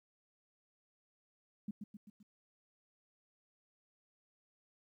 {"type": "tone with echo", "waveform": "sine", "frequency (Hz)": 207.4, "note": "G#3", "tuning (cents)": -2, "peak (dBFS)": -37, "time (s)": [1.68, 1.71], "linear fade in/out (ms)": 5, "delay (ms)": 130, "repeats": 4, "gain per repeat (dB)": -5, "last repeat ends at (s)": 2.23, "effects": ["13-bit"]}